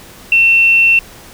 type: tone with quantisation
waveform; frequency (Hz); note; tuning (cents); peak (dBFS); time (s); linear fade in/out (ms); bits
sine; 2700; E7; +41; -6; 0.32-0.99; 2; 6
effects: pink hiss -37 dBFS RMS until 1.33 s